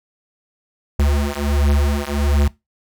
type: beating tone pair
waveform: square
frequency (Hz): 71 / 72.4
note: C#2 / D2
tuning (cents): +42 / -24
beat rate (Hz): 1.4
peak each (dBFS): -19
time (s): 0.99-2.48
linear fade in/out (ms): 5
effects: noise-tail reverb RT60 0.2 s tail -20 dB re dry